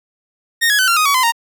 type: tone with pitch steps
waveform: sawtooth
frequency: 1847 / 1674.3 / 1517.7 / 1375.7 / 1247 / 1130.4 / 1024.7 / 928.8 Hz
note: A#6 / G#6 / F#6 / F6 / D#6 / C#6 / C6 / A#5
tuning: -16 / +14 / +44 / -26 / +3 / +34 / -36 / -7 cents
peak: -8 dBFS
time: 0.61-1.322 s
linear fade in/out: 20 ms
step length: 89 ms
effects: none